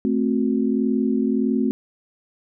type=chord; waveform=sine; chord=F# diminished; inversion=first; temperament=equal with one note detuned; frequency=220 / 261.6 / 365.7 Hz; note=A3 / C4 / F#4; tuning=0 / 0 / -20 cents; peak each=-21 / -21 / -26 dBFS; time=0.05-1.71 s; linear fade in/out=0 ms; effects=none